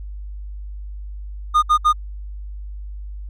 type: tone bursts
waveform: triangle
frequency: 1223 Hz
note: D#6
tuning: 30 cents flat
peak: -9 dBFS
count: 3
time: 1.54-1.93 s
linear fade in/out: 20 ms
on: 86 ms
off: 66 ms
effects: added 50 Hz sine -29 dBFS peak until 3.29 s